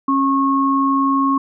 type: tone pair together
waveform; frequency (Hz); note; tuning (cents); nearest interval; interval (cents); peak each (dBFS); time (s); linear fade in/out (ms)
sine; 273 / 1092; C#4 / C#6; -26 / -26; 2 octaves; 2400; -16; 0.08-1.38; 5
effects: none